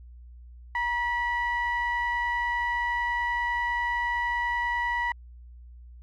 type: ring-modulated tone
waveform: triangle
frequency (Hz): 498.4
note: B4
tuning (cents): +16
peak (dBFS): -20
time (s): 0.75-5.12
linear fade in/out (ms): 2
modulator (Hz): 1450
effects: added 60 Hz sine -44 dBFS peak until 6.02 s